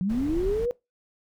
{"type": "linear sweep", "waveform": "sine", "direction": "up", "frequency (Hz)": [174.5, 498.6], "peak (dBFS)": -23, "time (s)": [0.01, 0.71], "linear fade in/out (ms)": 0}
{"type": "noise", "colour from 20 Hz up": "brown", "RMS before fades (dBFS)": -33, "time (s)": [0.09, 0.66], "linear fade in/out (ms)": 10}
{"effects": ["noise-tail reverb RT60 0.2 s tail -21 dB re dry"]}